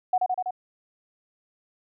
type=tone with echo; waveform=sine; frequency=737 Hz; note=F#5; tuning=7 cents flat; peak=-18 dBFS; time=0.13-0.18 s; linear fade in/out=5 ms; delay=82 ms; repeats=4; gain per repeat=-2 dB; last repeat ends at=0.508 s; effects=none